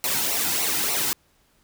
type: noise with flanger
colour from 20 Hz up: white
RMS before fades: -24 dBFS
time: 0.04-1.13 s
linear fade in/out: 0 ms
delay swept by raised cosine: 0.6 to 1.8 ms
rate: 3.4 Hz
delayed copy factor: -0.65
effects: pink hiss -63 dBFS RMS until 1.63 s